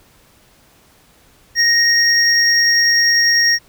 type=tone pair together; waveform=triangle; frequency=1864.7 / 5584 Hz; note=A#6 / F8; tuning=0 / -1 cents; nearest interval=octave + perfect fifth; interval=1899 cents; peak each=-12 dBFS; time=1.55-3.59 s; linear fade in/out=50 ms; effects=pink hiss -51 dBFS RMS until 3.68 s